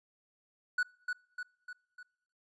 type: tone with echo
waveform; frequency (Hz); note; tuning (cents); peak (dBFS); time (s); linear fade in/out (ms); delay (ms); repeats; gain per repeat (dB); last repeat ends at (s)
triangle; 1475; F#6; -6; -25; 0.78-0.83; 5; 300; 4; -5; 2.03
effects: noise-tail reverb RT60 0.8 s tail -26 dB re dry + resampled to 22050 Hz

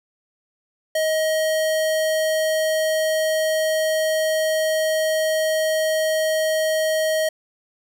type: tone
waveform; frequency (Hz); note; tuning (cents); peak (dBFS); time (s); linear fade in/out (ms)
square; 630; D#5; +21; -19; 0.95-7.29; 5
effects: none

